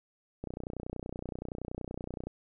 click train, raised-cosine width 2 ms, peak -24 dBFS, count 57, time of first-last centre 0.44-2.27 s, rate 30.6 Hz, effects none

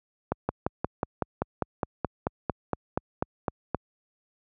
slowing click train, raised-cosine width 1 ms, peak -11 dBFS, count 17, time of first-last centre 0.32-3.747 s, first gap 170 ms, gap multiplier 1.03, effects high-pass 60 Hz 12 dB/octave

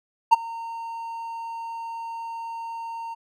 triangle tone with ADSR envelope, 918 Hz, A#5, 27 cents flat, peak -6 dBFS, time 0.31-3.15 s, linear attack 21 ms, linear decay 20 ms, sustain -23 dB, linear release 20 ms, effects none

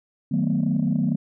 sine chord, B dominant seventh, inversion first, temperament just, 154.34 / 185.21 / 222.2 / 246.9 Hz, D#3 / F#3 / A3 / B3, -14 / +2 / +17 / 0 cents, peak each -24 dBFS, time 0.31-1.16 s, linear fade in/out 10 ms, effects tanh soft clip ceiling -13 dBFS

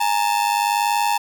45% pulse ring-modulated tone, 880 Hz, A5, in tune, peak -14 dBFS, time 0-1.18 s, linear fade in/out 10 ms, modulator 50.4 Hz, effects none

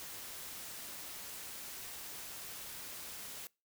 white noise with amplitude modulation, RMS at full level -45 dBFS, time 0-3.47 s, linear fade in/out 0 ms, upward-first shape sine, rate 278 Hz, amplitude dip 30%, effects noise-tail reverb RT60 0.3 s tail -25 dB re dry

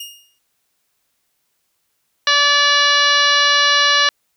sawtooth tone with exponential decay, 2842 Hz, F7, 30 cents sharp, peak -23 dBFS, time 0-0.39 s, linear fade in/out 5 ms, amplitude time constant 84 ms
harmonic tone, 577 Hz, D5, 31 cents flat, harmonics 1 / 2 / 3 / 4 / 5 / 6 / 7 / 8 / 9 / 10, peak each -26 / -18 / -16 / -25 / -19 / -22 / -18 / -27 / -27 / -26 dBFS, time 2.27-4.09 s, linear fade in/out 2 ms
effects white hiss -68 dBFS RMS until 4.36 s

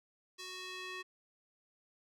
square tone with band-pass filter sweep, 370 Hz, F#4, in tune, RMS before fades -45 dBFS, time 0.38-1.03 s, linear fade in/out 20 ms, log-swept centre 4800 to 2300 Hz, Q 1.2, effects none

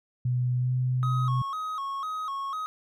sine tone with pitch glide, 124.5 to 126.9 Hz, B2 to B2, +14 to +47 cents, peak -23 dBFS, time 0.25-1.42 s, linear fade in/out 5 ms, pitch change +33 cents, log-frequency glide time 0.58-0.72 s
triangle tone with vibrato, 1177 Hz, D6, 3 cents sharp, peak -28 dBFS, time 1.03-2.66 s, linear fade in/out 0 ms, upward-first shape square, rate 2 Hz, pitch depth 120 cents each way
effects none

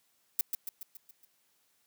violet noise with echo, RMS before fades -27 dBFS, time 0.39-0.41 s, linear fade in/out 2 ms, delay 140 ms, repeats 6, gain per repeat -5 dB, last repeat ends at 1.25 s, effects white hiss -72 dBFS RMS until 1.86 s + high-pass 100 Hz 12 dB/octave

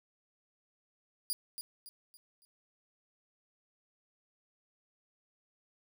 15% pulse tone with echo, 4847 Hz, D#8, 46 cents flat, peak -25 dBFS, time 1.3-1.33 s, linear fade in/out 0 ms, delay 280 ms, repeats 4, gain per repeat -8 dB, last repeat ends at 2.45 s, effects none

